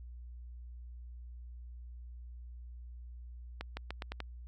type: accelerating click train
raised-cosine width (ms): 0.3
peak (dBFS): -23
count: 6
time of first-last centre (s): 3.61-4.203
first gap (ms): 160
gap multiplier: 0.85
effects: added 60 Hz sine -45 dBFS peak until 4.47 s